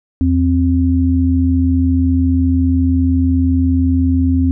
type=tone pair together; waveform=sine; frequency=82.78 / 262.8 Hz; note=E2 / C4; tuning=+8 / +8 cents; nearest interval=octave + minor sixth; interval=2000 cents; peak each=-13 dBFS; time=0.21-4.51 s; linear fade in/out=0 ms; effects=none